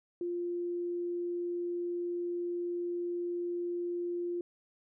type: tone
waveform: sine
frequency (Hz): 349.2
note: F4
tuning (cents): 0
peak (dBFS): -32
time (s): 0.21-4.41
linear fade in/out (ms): 2
effects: none